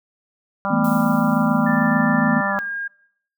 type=harmonic tone; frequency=197.9 Hz; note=G3; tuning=17 cents sharp; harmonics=1 / 3 / 4 / 5 / 6 / 7; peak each=-27 / -27 / -27 / -27 / -27 / -27 dBFS; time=0.65-2.59 s; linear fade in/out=0 ms
type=chord; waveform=sine; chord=E suspended fourth; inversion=none; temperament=equal; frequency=164.81 / 220 / 246.9 Hz; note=E3 / A3 / B3; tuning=0 / 0 / 0 cents; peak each=-24 / -21 / -20 dBFS; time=0.7-2.41 s; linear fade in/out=10 ms
type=noise with exponential decay; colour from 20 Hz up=violet; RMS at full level=-34 dBFS; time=0.84-2.78 s; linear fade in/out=5 ms; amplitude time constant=420 ms
type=tone with pitch glide; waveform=sine; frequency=1766 to 1619.4 Hz; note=A6 to G#6; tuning=+6 to -44 cents; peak=-24 dBFS; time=1.66-2.88 s; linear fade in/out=10 ms; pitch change=-150 cents; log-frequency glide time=2.49-2.61 s
effects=noise-tail reverb RT60 0.7 s tail -22 dB re dry